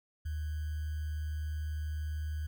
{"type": "tone with sample-and-hold", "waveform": "sine", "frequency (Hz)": 76.5, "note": "D#2", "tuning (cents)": -29, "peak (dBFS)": -33, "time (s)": [0.25, 2.47], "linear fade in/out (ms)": 10, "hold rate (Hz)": 1575, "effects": []}